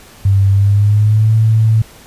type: tone with pitch glide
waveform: sine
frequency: 98.1 to 110.75 Hz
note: G2 to A2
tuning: +2 to +12 cents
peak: -7 dBFS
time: 0.25-1.82 s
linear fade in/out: 5 ms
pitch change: +210 cents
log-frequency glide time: 0.51-1.35 s
effects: pink hiss -40 dBFS RMS until 2.06 s + resampled to 32000 Hz